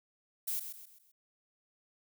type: noise with echo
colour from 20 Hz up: violet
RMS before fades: -35 dBFS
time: 0.47-0.6 s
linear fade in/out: 10 ms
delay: 130 ms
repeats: 4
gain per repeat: -8 dB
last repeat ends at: 1.12 s
effects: none